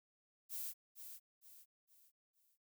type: noise with echo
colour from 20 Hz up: violet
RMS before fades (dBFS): -44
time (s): 0.49-0.74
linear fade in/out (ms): 50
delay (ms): 460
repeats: 4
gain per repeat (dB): -8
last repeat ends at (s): 2.58
effects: none